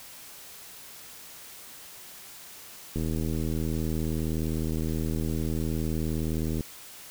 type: click train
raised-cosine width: 3 ms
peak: -18 dBFS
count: 291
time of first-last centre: 2.96-6.608 s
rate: 79.5 Hz
effects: white hiss -46 dBFS RMS until 7.1 s